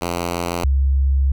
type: tone pair in turn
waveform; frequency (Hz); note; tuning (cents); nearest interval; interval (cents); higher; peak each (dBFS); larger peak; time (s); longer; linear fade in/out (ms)
5% pulse / sine; 86.5 / 67.83; F2 / C#2; -16 / -37; major third; 421; first; -10 / -13; first; 0.01-0.64 / 0.64-1.32; second; 5
effects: none